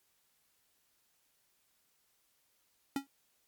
square tone with exponential decay, 276.4 Hz, C#4, 5 cents flat, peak -29 dBFS, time 2.96-3.07 s, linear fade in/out 2 ms, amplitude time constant 22 ms, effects white hiss -74 dBFS RMS until 3.47 s + MP3 96 kbps

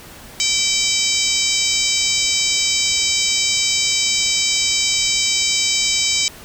harmonic tone with a mistuned harmonic, 771 Hz, G5, 29 cents flat, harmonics 3 / 4 / 5 / 6 / 7 / 8 / 9 / 10, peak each -24 / -24 / -24 / -24 / -24 / -24 / -24 / -24 dBFS, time 0.4-6.28 s, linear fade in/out 0 ms, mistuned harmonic 6, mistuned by +50 cents, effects pink hiss -39 dBFS RMS until 6.44 s

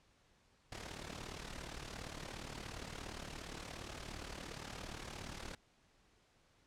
pink noise with amplitude modulation, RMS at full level -44 dBFS, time 0.72-5.55 s, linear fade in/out 2 ms, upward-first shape sine, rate 37.2 Hz, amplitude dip 70%, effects pink hiss -71 dBFS RMS until 6.66 s + low-pass 7000 Hz 12 dB/octave

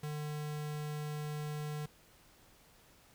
square tone, 150 Hz, D3, 37 cents sharp, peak -38 dBFS, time 0.03-1.86 s, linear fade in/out 5 ms, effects pink hiss -63 dBFS RMS until 3.14 s

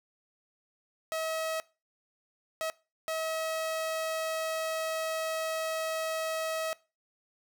sawtooth tone bursts at uneven times, 641 Hz, E5, 49 cents flat, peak -27 dBFS, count 3, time 1.12-1.6 / 2.61-2.7 / 3.08-6.73 s, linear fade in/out 0 ms, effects noise-tail reverb RT60 0.3 s tail -21 dB re dry

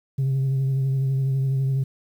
sine tone with vibrato, 134.3 Hz, C3, 46 cents sharp, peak -17 dBFS, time 0.18-1.84 s, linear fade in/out 10 ms, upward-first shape triangle, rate 12 Hz, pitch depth 33 cents each way, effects tanh soft clip ceiling -18 dBFS + 9-bit

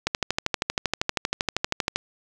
click train, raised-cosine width 0.2 ms, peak -5 dBFS, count 25, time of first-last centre 0.07-1.96 s, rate 12.7 Hz, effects none

